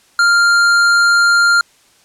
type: tone with hard clipping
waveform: triangle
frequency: 1396.9 Hz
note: F6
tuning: in tune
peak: -10 dBFS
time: 0.19-1.61 s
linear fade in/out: 2 ms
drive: 16 dB
effects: white hiss -51 dBFS RMS until 2.04 s + low-pass 9000 Hz 12 dB/octave